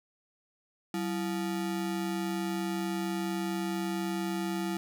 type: ring-modulated tone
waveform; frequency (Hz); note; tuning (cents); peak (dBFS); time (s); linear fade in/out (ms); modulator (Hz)
square; 262.1; C4; +3; -28; 0.94-4.77; 0; 72.2
effects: none